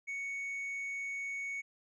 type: tone with tanh clipping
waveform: sine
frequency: 2224 Hz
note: C#7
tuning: 5 cents sharp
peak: -37 dBFS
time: 0.07-1.62 s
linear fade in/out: 20 ms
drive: 3 dB
effects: none

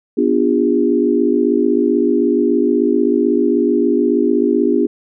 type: chord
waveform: sine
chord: B diminished seventh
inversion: none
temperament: equal with one note detuned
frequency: 246.9 / 293.7 / 349.2 / 405.4 Hz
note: B3 / D4 / F4 / Ab4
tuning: 0 / 0 / 0 / -42 cents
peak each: -17 dBFS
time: 0.17-4.87 s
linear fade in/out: 10 ms
effects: none

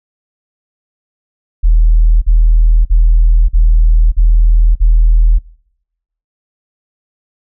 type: tone bursts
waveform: sine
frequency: 40.06 Hz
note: E1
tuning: 49 cents flat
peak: -3 dBFS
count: 6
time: 1.63-5.39 s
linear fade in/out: 20 ms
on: 590 ms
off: 44 ms
effects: noise-tail reverb RT60 0.9 s tail -26 dB re dry + tanh soft clip ceiling 0 dBFS

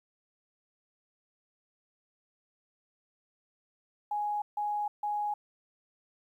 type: tone bursts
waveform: sine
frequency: 832 Hz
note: G#5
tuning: 3 cents sharp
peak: -29 dBFS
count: 3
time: 4.11-5.34 s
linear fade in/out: 5 ms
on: 310 ms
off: 150 ms
effects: 11-bit

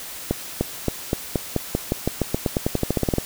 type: accelerating click train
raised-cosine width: 2 ms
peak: -6 dBFS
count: 22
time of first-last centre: 0.31-3.183 s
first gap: 300 ms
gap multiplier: 0.91
effects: white hiss -35 dBFS RMS until 3.25 s

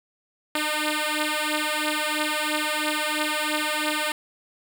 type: beating tone pair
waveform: 5% pulse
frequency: 302.1 / 305.1 Hz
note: D4 / D#4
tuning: +49 / -34 cents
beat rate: 3 Hz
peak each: -15 dBFS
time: 0.55-4.12 s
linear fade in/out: 2 ms
effects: none

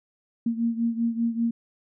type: beating tone pair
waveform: sine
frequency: 230.4 / 235.5 Hz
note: A#3 / A#3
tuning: -20 / +18 cents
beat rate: 5.1 Hz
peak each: -24 / -28 dBFS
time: 0.46-1.51 s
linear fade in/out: 5 ms
effects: none

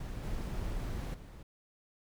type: noise with level steps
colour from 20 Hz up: brown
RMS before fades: -40 / -37 / -48 dBFS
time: 0-1.43 s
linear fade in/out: 5 ms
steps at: 0.23 / 1.14 s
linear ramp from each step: 5 ms
effects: none

